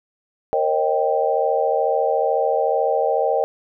sine chord, Eb dominant seventh, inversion second, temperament equal with one note detuned, 466.2 / 540.1 / 622.3 / 784 Hz, Bb4 / Db5 / Eb5 / G5, 0 / -45 / 0 / 0 cents, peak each -22 dBFS, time 0.53-3.44 s, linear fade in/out 0 ms, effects none

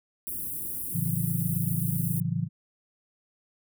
white band-stop noise, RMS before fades -34 dBFS, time 0.27-2.2 s, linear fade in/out 0 ms, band 360 to 9400 Hz, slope 48 dB/octave
sine chord, F# minor seventh, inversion first, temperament just, 111 / 138.75 / 166.5 / 185 Hz, A2 / C#3 / E3 / F#3, +16 / +2 / +18 / 0 cents, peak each -32 / -31 / -29 / -35 dBFS, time 0.92-2.49 s, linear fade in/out 50 ms
effects none

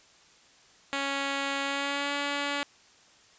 5% pulse tone with pitch glide, 277.2 to 285.2 Hz, C#4 to C#4, 0 to +49 cents, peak -17 dBFS, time 0.93-2.63 s, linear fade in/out 0 ms, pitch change +49 cents, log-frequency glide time 1.63-2.13 s, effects white hiss -58 dBFS RMS until 3.38 s + resampled to 16000 Hz

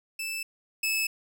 sawtooth tone pair in turn, 2637 / 2607 Hz, E7 / E7, 0 / -20 cents, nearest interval unison, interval 20 cents, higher first, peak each -28 / -22 dBFS, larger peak second, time 0.19-0.43 / 0.83-1.07 s, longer neither, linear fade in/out 5 ms, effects none

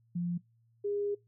sine tone pair in turn, 174.2 / 408.1 Hz, F3 / G#4, -4 / -30 cents, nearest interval octave + minor third, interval 1474 cents, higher second, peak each -30 / -30 dBFS, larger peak neither, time 0.15-0.38 / 0.84-1.15 s, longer second, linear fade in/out 10 ms, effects noise-tail reverb RT60 0.2 s tail -23 dB re dry + added 115 Hz sine -65 dBFS peak until 1.27 s

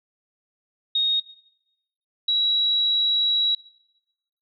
sine tone pair in turn, 3729 / 3886 Hz, A#7 / B7, 0 / -29 cents, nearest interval minor second, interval 71 cents, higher second, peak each -18 dBFS, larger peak neither, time 0.95-1.2 / 2.28-3.55 s, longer second, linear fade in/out 5 ms, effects noise-tail reverb RT60 0.9 s tail -19 dB re dry

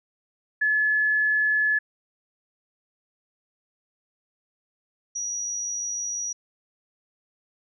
sine tone pair in turn, 1715 / 5797 Hz, A6 / F#8, -45 / -36 cents, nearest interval octave + major sixth, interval 2109 cents, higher second, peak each -19 / -27 dBFS, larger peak first, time 0.61-1.79 / 5.15-6.33 s, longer neither, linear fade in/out 10 ms, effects none

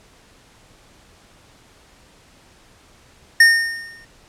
square tone with exponential decay, 1832 Hz, A#6, 31 cents flat, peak -6 dBFS, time 3.4-4.05 s, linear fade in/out 5 ms, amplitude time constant 140 ms, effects pink hiss -51 dBFS RMS until 4.28 s + low-pass 9000 Hz 12 dB/octave

